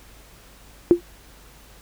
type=tone with exponential decay; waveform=sine; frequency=346.9 Hz; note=F4; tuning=12 cents flat; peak=-5 dBFS; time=0.91-1.01 s; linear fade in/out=0 ms; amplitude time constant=21 ms; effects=added 50 Hz sine -50 dBFS peak until 1.81 s + pink hiss -50 dBFS RMS until 1.81 s